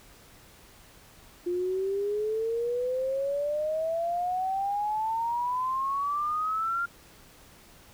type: exponential sweep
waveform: sine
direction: up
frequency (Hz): 349.2 to 1402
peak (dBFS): -26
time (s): 1.46-6.86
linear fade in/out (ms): 10
effects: pink hiss -54 dBFS RMS until 7.93 s